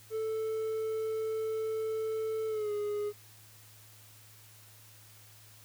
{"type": "tone with pitch glide", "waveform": "triangle", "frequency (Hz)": [440, 415.3], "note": ["A4", "G#4"], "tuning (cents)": [0, 0], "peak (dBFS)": -29, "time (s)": [0.1, 3.13], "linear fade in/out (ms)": 50, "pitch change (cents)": -100, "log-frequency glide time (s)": [2.48, 2.72], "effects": ["added 107 Hz sine -58 dBFS peak until 5.64 s", "white hiss -57 dBFS RMS until 5.64 s"]}